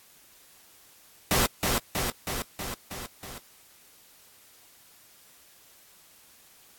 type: noise with echo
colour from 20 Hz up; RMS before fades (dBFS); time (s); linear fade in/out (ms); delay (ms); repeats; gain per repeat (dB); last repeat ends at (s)
pink; -23; 1.31-1.46; 0; 320; 6; -3; 3.38
effects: white hiss -56 dBFS RMS until 6.78 s + AAC 64 kbps